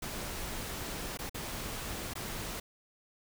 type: noise with dropouts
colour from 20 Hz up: pink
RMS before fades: -39 dBFS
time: 0.02-2.6 s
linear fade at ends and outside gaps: 5 ms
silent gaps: 1.174-1.189 / 1.295-1.344 / 2.137-2.153 s
effects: none